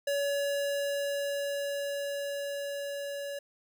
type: tone with level ramp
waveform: square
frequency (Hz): 566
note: C#5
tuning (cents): +36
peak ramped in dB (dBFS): -28 to -36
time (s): 0.07-3.39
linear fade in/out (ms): 5
effects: none